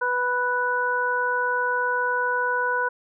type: harmonic tone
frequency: 493.9 Hz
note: B4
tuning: in tune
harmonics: 1 / 2 / 3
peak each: -28 / -25 / -24 dBFS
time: 0.01-2.89 s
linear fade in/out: 10 ms
effects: none